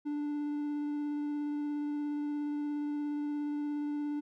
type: tone with vibrato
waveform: triangle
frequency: 293.7 Hz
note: D4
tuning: in tune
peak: -30 dBFS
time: 0.05-4.21 s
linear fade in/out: 20 ms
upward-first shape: sine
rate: 17 Hz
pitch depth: 10 cents each way
effects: none